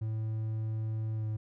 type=tone with pitch glide; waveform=triangle; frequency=110 to 108.42 Hz; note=A2 to A2; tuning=0 to -25 cents; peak=-29 dBFS; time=0.01-1.37 s; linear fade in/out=10 ms; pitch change=-25 cents; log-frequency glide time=1.15-1.26 s; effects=none